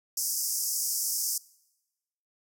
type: band-pass noise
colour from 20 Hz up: pink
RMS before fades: -30 dBFS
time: 0.17-1.38 s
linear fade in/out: 5 ms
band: 5000 to 16000 Hz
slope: 96 dB/octave
effects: noise-tail reverb RT60 1.0 s tail -23 dB re dry